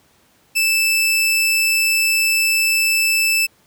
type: tone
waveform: sawtooth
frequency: 2637 Hz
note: E7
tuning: in tune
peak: -11 dBFS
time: 0.55-3.47 s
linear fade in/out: 20 ms
effects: pink hiss -56 dBFS RMS until 3.66 s + high-pass 80 Hz 12 dB/octave